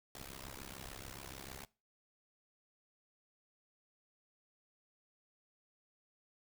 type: noise with amplitude modulation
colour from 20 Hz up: pink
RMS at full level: -45 dBFS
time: 0.15-1.65 s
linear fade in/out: 2 ms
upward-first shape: sine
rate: 66.8 Hz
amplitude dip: 100%
effects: noise-tail reverb RT60 0.3 s tail -21 dB re dry